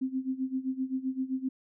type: tone with tremolo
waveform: sine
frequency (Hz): 261.6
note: C4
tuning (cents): 0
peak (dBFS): -26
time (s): 0.01-1.49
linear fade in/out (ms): 10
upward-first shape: sine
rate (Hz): 7.7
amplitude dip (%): 85
effects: none